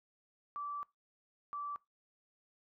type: tone bursts at uneven times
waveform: sine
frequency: 1161 Hz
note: D6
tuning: 20 cents flat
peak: -38 dBFS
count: 2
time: 0.56-0.83 / 1.53-1.76 s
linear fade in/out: 0 ms
effects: noise-tail reverb RT60 0.2 s tail -21 dB re dry